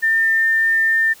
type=tone; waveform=sine; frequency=1801 Hz; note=A6; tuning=40 cents sharp; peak=-13 dBFS; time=0.02-1.14 s; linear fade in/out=20 ms; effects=white hiss -45 dBFS RMS until 1.2 s